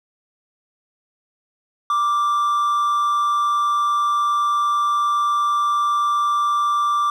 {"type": "tone with amplitude modulation", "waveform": "triangle", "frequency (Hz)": 1174.7, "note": "D6", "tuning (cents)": 0, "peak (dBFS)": -13, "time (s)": [1.9, 7.1], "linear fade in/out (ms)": 2, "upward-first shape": "sine", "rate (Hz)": 208, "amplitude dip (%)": 30, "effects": []}